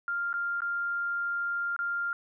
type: tone with dropouts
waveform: sine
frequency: 1396.9 Hz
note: F6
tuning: in tune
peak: -28 dBFS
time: 0.08-2.13 s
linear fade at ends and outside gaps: 1 ms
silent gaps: 0.329-0.339 / 0.605-0.619 / 1.764-1.79 s
effects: none